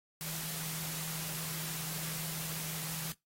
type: tone in noise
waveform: sine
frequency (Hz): 160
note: D#3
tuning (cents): +49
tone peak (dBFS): -43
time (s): 0.21-3.12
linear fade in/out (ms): 0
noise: white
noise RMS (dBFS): -40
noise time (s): 0.21-3.12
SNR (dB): -6
effects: noise-tail reverb RT60 0.2 s tail -23 dB re dry + AAC 48 kbps